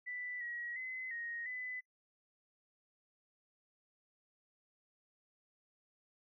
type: tone with pitch steps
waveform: sine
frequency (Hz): 1981 / 1908 / 2036 / 1872 / 2005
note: B6 / A#6 / C7 / A#6 / B6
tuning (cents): +5 / +40 / -48 / +7 / +26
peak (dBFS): -40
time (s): 0.06-1.81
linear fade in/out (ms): 20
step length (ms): 350
effects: noise-tail reverb RT60 0.1 s tail -25 dB re dry